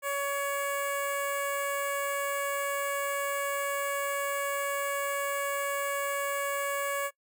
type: tone with notch filter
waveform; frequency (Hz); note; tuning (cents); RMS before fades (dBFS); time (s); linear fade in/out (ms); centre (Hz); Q
10% pulse; 562; C#5; +24; -31; 0.02-7.11; 50; 3800; 0.64
effects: noise-tail reverb RT60 0.1 s tail -20 dB re dry